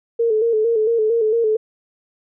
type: tone with vibrato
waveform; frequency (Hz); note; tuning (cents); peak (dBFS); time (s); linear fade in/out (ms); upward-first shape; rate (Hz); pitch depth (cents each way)
sine; 447.9; A4; +31; -14; 0.19-1.57; 10; square; 4.4; 60
effects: none